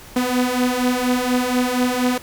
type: beating tone pair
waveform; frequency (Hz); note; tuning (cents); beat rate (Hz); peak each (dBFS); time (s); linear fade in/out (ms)
sawtooth; 246.9 / 251.1; B3 / B3; 0 / +29; 4.2; -18 / -15; 0.16-2.18; 5
effects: pink hiss -41 dBFS RMS until 2.22 s